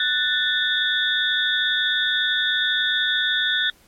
sine tone cluster, 1485 / 1768 / 3423 / 3655 Hz, F#6 / A6 / A7 / A#7, +6 / +8 / -48 / -35 cents, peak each -24 dBFS, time 0-3.7 s, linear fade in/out 2 ms, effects pink hiss -55 dBFS RMS until 3.87 s + MP3 64 kbps

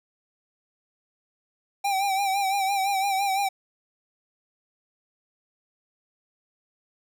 square tone with vibrato, 784 Hz, G5, in tune, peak -23 dBFS, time 1.84-3.49 s, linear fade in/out 10 ms, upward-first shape sine, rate 5.9 Hz, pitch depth 55 cents each way, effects none

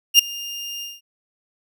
30% pulse tone with ADSR envelope, 2810 Hz, F7, 10 cents sharp, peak -3 dBFS, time 0.14-1.01 s, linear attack 50 ms, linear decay 6 ms, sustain -23 dB, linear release 190 ms, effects none

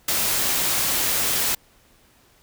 white noise, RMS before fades -22 dBFS, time 0.08-1.55 s, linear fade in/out 5 ms, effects pink hiss -57 dBFS RMS until 2.42 s

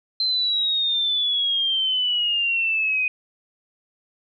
sine exponential sweep, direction down, 4119 to 2489 Hz, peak -19 dBFS, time 0.2-3.08 s, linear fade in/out 2 ms, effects none

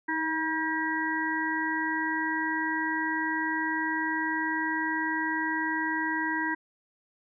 harmonic tone with a mistuned harmonic, 320 Hz, D#4, 49 cents sharp, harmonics 1 / 3 / 5 / 6, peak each -32 / -32 / -32 / -32 dBFS, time 0.08-6.55 s, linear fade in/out 10 ms, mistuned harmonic 1, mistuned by -20 cents, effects none

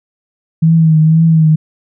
sine tone with vibrato, 160 Hz, D#3, 49 cents sharp, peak -5 dBFS, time 0.62-1.56 s, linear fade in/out 10 ms, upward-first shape triangle, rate 2 Hz, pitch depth 52 cents each way, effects none

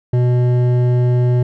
sine tone with hard clipping, 123.47 Hz, B2, in tune, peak -13 dBFS, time 0.13-1.43 s, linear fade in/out 5 ms, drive 10 dB, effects none

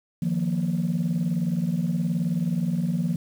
sine chord, Eb suspended second, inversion none, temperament equal, 155.56 / 174.61 / 233.1 Hz, Eb3 / F3 / Bb3, 0 / 0 / 0 cents, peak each -27 / -23 / -28 dBFS, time 0.22-3.16 s, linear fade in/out 5 ms, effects tanh soft clip ceiling -17 dBFS + 8-bit

